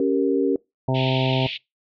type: chord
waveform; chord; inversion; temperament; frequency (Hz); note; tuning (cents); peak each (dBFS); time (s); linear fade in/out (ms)
sine; G diminished; second; equal with one note detuned; 277.2 / 390.9 / 466.2; Db4 / G4 / Bb4; 0 / -5 / 0; -21 / -22 / -23; 0-0.56; 2
type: harmonic tone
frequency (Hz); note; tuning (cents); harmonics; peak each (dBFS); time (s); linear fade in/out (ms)
130.81; C3; 0; 1 / 2 / 3 / 4 / 5 / 6 / 7; -21 / -26 / -29 / -32 / -27 / -33 / -31; 0.88-1.47; 5
type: band-pass noise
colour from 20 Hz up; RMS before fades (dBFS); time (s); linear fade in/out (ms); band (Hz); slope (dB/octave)
white; -30; 0.94-1.58; 20; 2400 to 3600; 48
effects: noise-tail reverb RT60 0.2 s tail -23 dB re dry